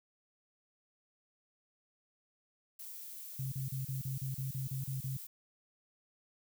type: noise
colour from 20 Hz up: violet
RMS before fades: -47 dBFS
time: 2.79-5.27 s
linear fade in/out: 5 ms
type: tone bursts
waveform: sine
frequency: 133.3 Hz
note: C3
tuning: 33 cents sharp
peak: -35 dBFS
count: 11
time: 3.39-5.17 s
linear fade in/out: 5 ms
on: 130 ms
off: 35 ms
effects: none